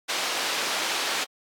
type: band-pass noise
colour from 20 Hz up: white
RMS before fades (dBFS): -28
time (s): 0.08-1.25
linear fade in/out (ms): 20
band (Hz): 370 to 4500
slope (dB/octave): 12
effects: AAC 64 kbps